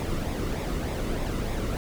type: noise with flanger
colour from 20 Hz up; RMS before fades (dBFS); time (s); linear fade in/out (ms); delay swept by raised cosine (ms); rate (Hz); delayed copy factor
brown; -29; 0-1.77; 0; 0.66 to 1.26; 3.3; -0.5
effects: none